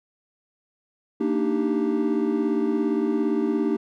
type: chord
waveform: triangle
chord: Eb major seventh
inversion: second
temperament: equal with one note detuned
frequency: 229.9 / 293.7 / 311.1 / 392 Hz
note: Bb3 / D4 / Eb4 / G4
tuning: -24 / 0 / 0 / 0 cents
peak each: -24 dBFS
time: 1.2-3.77 s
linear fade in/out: 10 ms
effects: tanh soft clip ceiling -9 dBFS

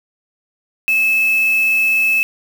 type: tone with quantisation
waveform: sine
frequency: 2608 Hz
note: E7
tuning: 19 cents flat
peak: -12 dBFS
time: 0.88-2.23 s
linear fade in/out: 0 ms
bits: 4
effects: none

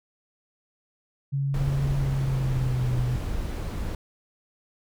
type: tone with pitch glide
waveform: sine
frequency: 138.59 to 124.18 Hz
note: C#3 to B2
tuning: 0 to +10 cents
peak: -23 dBFS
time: 1.32-3.17 s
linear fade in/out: 20 ms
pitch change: -190 cents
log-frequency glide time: 1.94-2.94 s
type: noise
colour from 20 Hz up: brown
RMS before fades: -30 dBFS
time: 1.54-3.95 s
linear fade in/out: 2 ms
effects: none

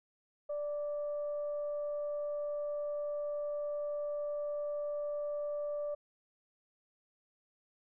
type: tone with frequency modulation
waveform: sine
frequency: 587.3 Hz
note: D5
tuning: in tune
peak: -34 dBFS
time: 0.49-5.95 s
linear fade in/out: 10 ms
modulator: 582 Hz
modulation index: 0.24
effects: none

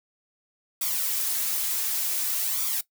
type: noise with flanger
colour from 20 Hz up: blue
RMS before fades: -27 dBFS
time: 0.81-2.81 s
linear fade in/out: 5 ms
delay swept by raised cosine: 0.85 to 6.25 ms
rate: 0.55 Hz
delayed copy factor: +0.7
effects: noise-tail reverb RT60 0.1 s tail -18 dB re dry

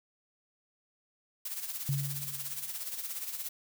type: noise with tremolo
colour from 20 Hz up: blue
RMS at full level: -36 dBFS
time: 1.45-3.49 s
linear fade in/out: 5 ms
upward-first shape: sine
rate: 17 Hz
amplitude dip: 60%
type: tone with exponential decay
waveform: sine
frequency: 140 Hz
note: C#3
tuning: 18 cents sharp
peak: -26 dBFS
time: 1.89-2.72 s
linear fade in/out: 0 ms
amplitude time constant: 180 ms
effects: none

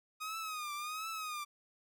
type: tone with vibrato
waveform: sawtooth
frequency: 1244.5 Hz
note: D#6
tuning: in tune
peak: -35 dBFS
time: 0.2-1.45 s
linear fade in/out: 20 ms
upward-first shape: triangle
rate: 1.4 Hz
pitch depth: 110 cents each way
effects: none

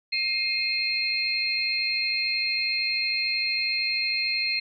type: tone cluster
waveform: sine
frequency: 2128 / 2485 / 2598 / 4197 Hz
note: C7 / D#7 / E7 / C8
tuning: +29 / -3 / -26 / +5 cents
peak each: -30 / -30 / -34 / -26 dBFS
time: 0.12-4.6 s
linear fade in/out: 10 ms
effects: none

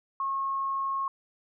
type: tone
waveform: sine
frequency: 1087 Hz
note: C#6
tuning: 34 cents flat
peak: -27 dBFS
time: 0.2-1.08 s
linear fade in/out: 2 ms
effects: none

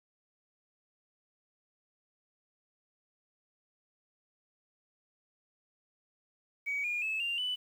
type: tone with pitch steps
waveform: sine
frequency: 2264 / 2426 / 2601 / 2787 / 2987 Hz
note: C#7 / D#7 / E7 / F7 / F#7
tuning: +36 / -44 / -24 / -4 / +16 cents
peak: -30 dBFS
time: 6.66-7.56 s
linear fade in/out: 20 ms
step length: 180 ms
effects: tanh soft clip ceiling -26 dBFS + 10-bit

